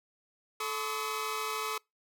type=tone cluster; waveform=sawtooth; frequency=436.4 / 1028 / 1130 / 1276 Hz; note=A4 / C6 / C#6 / D#6; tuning=-14 / -31 / +33 / +43 cents; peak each=-35 / -36 / -35 / -33 dBFS; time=0.6-1.78 s; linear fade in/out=5 ms; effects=noise-tail reverb RT60 0.2 s tail -26 dB re dry